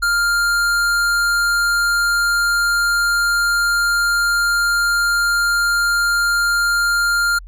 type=tone with hard clipping; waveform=sine; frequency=1400 Hz; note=F6; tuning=4 cents sharp; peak=-16 dBFS; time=0.02-7.39 s; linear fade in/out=10 ms; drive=15 dB; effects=added 43 Hz sine -33 dBFS peak until 7.47 s